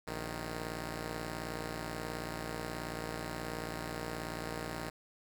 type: tone pair together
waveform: 5% pulse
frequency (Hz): 58.59 / 155.56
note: A#1 / D#3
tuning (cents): +9 / 0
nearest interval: octave + perfect fourth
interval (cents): 1691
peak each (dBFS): -29 / -30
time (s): 0.07-4.9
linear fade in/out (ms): 5
effects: none